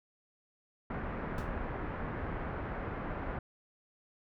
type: low-pass noise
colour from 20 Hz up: pink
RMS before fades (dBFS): -38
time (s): 0.9-3.39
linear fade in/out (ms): 5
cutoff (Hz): 1800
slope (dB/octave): 24
type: noise with exponential decay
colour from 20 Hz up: brown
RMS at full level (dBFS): -31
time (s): 1.38-1.54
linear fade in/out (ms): 1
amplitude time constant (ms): 33
effects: none